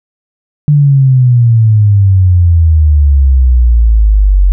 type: exponential sweep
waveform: sine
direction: down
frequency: 149.6 to 45.61 Hz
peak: -3 dBFS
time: 0.68-4.52 s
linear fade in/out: 0 ms
effects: none